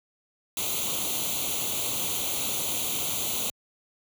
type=noise with comb filter; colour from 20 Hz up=white; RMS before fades=-29 dBFS; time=0.57-3.5 s; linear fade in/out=2 ms; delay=0.29 ms; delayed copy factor=+0.85; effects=high-pass 60 Hz 12 dB/octave